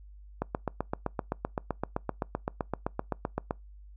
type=click train; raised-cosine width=1 ms; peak=-15 dBFS; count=25; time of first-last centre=0.42-3.509 s; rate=7.77 Hz; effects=noise-tail reverb RT60 0.2 s tail -25 dB re dry + added 50 Hz sine -47 dBFS peak until 3.96 s